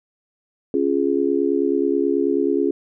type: chord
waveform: sine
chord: Db major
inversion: none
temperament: just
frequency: 277.2 / 346.5 / 415.8 Hz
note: Db4 / F4 / Ab4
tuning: 0 / -14 / +2 cents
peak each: -21 dBFS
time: 0.74-2.71 s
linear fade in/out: 2 ms
effects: none